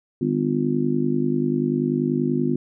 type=harmonic tone; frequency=50.3 Hz; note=G1; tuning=45 cents sharp; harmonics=3 / 4 / 5 / 6 / 7; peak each=-26 / -29 / -22 / -31 / -25 dBFS; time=0.21-2.56 s; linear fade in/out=5 ms; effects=none